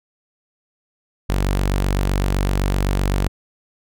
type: tone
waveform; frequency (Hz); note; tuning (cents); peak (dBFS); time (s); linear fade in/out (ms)
sawtooth; 47.83; G1; -42; -13; 1.29-3.28; 10
effects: none